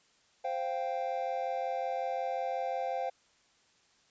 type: chord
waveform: triangle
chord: C suspended fourth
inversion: none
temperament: equal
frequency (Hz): 523.3 / 698.5 / 784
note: C5 / F5 / G5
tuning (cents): 0 / 0 / 0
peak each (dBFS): -34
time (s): 0.44-3.1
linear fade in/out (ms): 10
effects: white hiss -67 dBFS RMS until 4.1 s + resampled to 16000 Hz